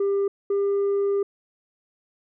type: tone pair in turn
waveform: sine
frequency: 397.7 / 399.8 Hz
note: G4 / G4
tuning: +25 / +34 cents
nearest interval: unison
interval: 9 cents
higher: second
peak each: -17 dBFS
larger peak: neither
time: 0-0.28 / 0.5-1.23 s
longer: second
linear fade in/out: 5 ms
effects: tanh soft clip ceiling -19 dBFS